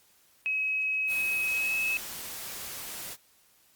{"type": "tone with pitch glide", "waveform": "sine", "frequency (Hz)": [2554, 2585], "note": ["D#7", "E7"], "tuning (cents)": [45, -34], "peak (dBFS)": -26, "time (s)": [0.46, 1.97], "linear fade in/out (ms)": 0, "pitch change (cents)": 21, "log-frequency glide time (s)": [1.57, 1.76]}
{"type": "noise", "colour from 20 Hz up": "white", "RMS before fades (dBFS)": -39, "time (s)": [1.07, 3.17], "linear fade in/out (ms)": 50}
{"effects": ["white hiss -63 dBFS RMS until 3.75 s", "Opus 48 kbps"]}